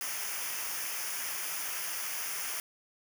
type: noise with comb filter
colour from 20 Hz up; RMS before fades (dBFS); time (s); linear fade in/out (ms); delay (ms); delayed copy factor
white; -36; 0.01-2.6; 0; 0.25; -0.75
effects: none